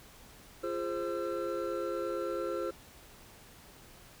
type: tone cluster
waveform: triangle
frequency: 344.8 / 413.7 / 525 / 1350 Hz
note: F4 / G#4 / C5 / E6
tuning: -22 / -7 / +6 / +41 cents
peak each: -35 / -37 / -34 / -40 dBFS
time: 0.63-2.71 s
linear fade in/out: 10 ms
effects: pink hiss -55 dBFS RMS until 4.2 s